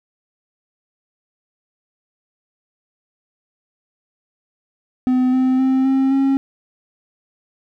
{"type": "tone with pitch steps", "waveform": "triangle", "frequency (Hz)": [254.3, 258.4, 262.7, 266.9, 271.3], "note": ["C4", "C4", "C4", "C4", "C#4"], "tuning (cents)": [-49, -21, 7, 35, -37], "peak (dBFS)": -11, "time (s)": [5.07, 6.37], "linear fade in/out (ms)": 0, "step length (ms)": 260, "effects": []}